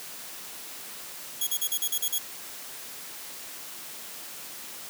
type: tone bursts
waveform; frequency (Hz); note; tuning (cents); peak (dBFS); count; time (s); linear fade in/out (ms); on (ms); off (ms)
5% pulse; 3325; G#7; +1; -16; 8; 1.41-2.184; 5; 60; 42
effects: white hiss -41 dBFS RMS until 4.89 s + high-pass 150 Hz 12 dB/octave